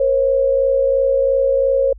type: tone pair together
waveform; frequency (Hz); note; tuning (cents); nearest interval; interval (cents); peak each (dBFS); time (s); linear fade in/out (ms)
sine; 477.1 / 540; A#4 / C#5; +40 / -45; major second; 215; -20 / -13; 0-1.93; 5
effects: added 50 Hz sine -35 dBFS peak until 1.98 s